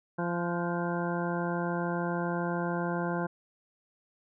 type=harmonic tone with a mistuned harmonic; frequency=172.9 Hz; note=F3; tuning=17 cents flat; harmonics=1 / 2 / 3 / 4 / 5 / 6 / 8 / 9; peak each=-32 / -35 / -37 / -38 / -39 / -40 / -41 / -42 dBFS; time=0.18-3.27 s; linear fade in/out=10 ms; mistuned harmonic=8; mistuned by=+41 cents; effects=none